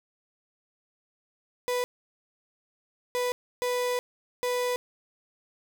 35% pulse tone bursts at uneven times, 493.9 Hz, B4, in tune, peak -24 dBFS, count 4, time 1.68-1.84 / 3.15-3.32 / 3.62-3.99 / 4.43-4.76 s, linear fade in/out 0 ms, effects none

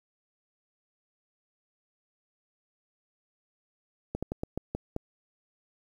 slowing click train, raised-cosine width 2 ms, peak -18 dBFS, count 7, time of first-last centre 4.15-4.964 s, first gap 76 ms, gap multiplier 1.23, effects 9-bit

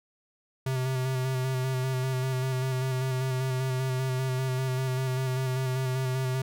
square tone with vibrato, 130 Hz, C3, 11 cents flat, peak -27 dBFS, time 0.66-6.42 s, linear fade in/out 5 ms, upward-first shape square, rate 5.1 Hz, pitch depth 22 cents each way, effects none

